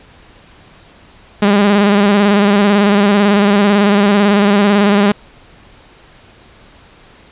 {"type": "tone with vibrato", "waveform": "sawtooth", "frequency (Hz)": 203.1, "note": "G#3", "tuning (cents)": -38, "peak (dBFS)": -4, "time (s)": [1.42, 5.12], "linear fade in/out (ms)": 5, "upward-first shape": "square", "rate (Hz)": 18, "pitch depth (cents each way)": 40, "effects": ["pink hiss -43 dBFS RMS until 7.31 s", "resampled to 8000 Hz"]}